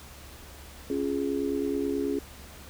sine chord, Db major, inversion none, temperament just, 277.2 / 346.5 / 415.8 Hz, Db4 / F4 / Ab4, 0 / -14 / +2 cents, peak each -29 / -33 / -30 dBFS, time 0.9-2.19 s, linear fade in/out 2 ms, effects added 70 Hz sine -48 dBFS peak until 2.69 s + pink hiss -48 dBFS RMS until 2.69 s

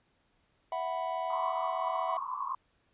triangle chord, E suspended second, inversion none, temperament just, 659.3 / 741.7 / 988.9 Hz, E5 / F#5 / B5, 0 / +4 / +2 cents, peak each -34 dBFS, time 0.72-2.17 s, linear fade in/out 2 ms
white band-pass noise, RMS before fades -36 dBFS, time 1.3-2.55 s, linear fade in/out 5 ms, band 1000 to 1100 Hz, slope 96 dB/octave
effects pink hiss -72 dBFS RMS until 2.93 s + resampled to 8000 Hz

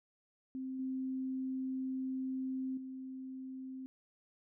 sine tone with level steps, 261.6 Hz, C4, in tune, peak -38 / -35 / -42 dBFS, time 0.55-3.86 s, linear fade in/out 0 ms, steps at 0.79 / 2.77 s, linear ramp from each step 5 ms, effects none

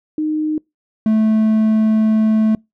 sine / triangle tone pair in turn, 308 / 218.2 Hz, D#4 / A3, -17 / -14 cents, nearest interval tritone, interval 597 cents, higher first, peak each -16 / -9 dBFS, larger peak second, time 0.18-0.58 / 1.06-2.55 s, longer second, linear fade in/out 2 ms, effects noise-tail reverb RT60 0.2 s tail -26 dB re dry

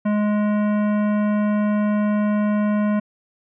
sine tone with hard clipping, 209.1 Hz, G#3, 12 cents sharp, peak -19 dBFS, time 0.05-3 s, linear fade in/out 10 ms, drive 15 dB, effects resampled to 8000 Hz

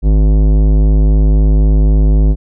sine tone with tanh clipping, 51.91 Hz, G#1, in tune, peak -8 dBFS, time 0.02-2.36 s, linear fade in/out 50 ms, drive 16 dB, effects none

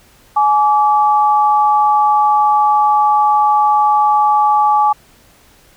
sine tone pair together, 843 / 1156.7 Hz, G#5 / D6, +26 / -27 cents, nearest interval perfect fourth, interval 547 cents, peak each -10 / -14 dBFS, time 0.36-4.93 s, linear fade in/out 10 ms, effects pink hiss -48 dBFS RMS until 5.76 s

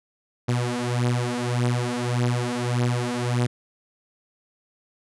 sawtooth beating tone pair, 121.2 / 122.9 Hz, B2 / B2, -32 / -8 cents, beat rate 1.7 Hz, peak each -21 dBFS, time 0.48-3.47 s, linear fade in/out 10 ms, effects resampled to 24000 Hz

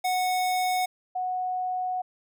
square / sine tone pair in turn, 736 / 736 Hz, F#5 / F#5, -9 / -9 cents, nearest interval unison, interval 0 cents, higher neither, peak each -24 / -26 dBFS, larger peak first, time 0.04-0.86 / 1.15-2.02 s, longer second, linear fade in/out 10 ms, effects none

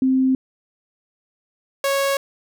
sine / sawtooth tone pair in turn, 261.6 / 552.1 Hz, C4 / C#5, 0 / -7 cents, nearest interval octave + minor second, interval 1293 cents, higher second, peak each -14 dBFS, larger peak neither, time 0.02-0.35 / 1.84-2.17 s, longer neither, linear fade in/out 2 ms, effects none

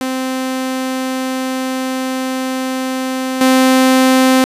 sawtooth tone with level steps, 260 Hz, C4, 11 cents flat, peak -13 / -4 dBFS, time 0.01-4.44 s, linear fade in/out 0 ms, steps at 3.41 s, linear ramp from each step 2 ms, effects resampled to 32000 Hz + 7-bit

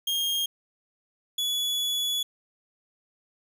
40% pulse tone pair in turn, 3233 / 3405 Hz, G#7 / G#7, -47 / +42 cents, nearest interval minor second, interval 89 cents, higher second, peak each -24 dBFS, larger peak neither, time 0.07-0.46 / 1.38-2.23 s, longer second, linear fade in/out 5 ms, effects none

